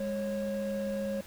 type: tone pair together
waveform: triangle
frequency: 204.9 / 547 Hz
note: G#3 / C#5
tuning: -23 / -23 cents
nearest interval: octave + perfect fourth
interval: 1700 cents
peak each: -32 / -31 dBFS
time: 0-1.21 s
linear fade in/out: 5 ms
effects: pink hiss -50 dBFS RMS until 1.26 s